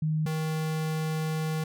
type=tone pair in turn; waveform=sine / square; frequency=155.7 / 157.42 Hz; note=D#3 / D#3; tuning=+2 / +21 cents; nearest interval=unison; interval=19 cents; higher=second; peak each=-24 / -28 dBFS; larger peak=first; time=0.02-0.26 / 0.26-1.64 s; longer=second; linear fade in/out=5 ms; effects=none